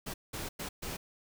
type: noise bursts at uneven times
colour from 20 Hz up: pink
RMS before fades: -39 dBFS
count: 4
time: 0.06-0.14 / 0.33-0.49 / 0.59-0.69 / 0.82-0.97 s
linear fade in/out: 10 ms
effects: none